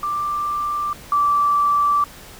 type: tone pair in turn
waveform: sine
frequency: 1180 / 1163.1 Hz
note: D6 / D6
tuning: +8 / -17 cents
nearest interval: unison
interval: 25 cents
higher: first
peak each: -20 / -14 dBFS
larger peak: second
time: 0.03-0.93 / 1.12-2.04 s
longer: second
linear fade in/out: 2 ms
effects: pink hiss -41 dBFS RMS until 2.39 s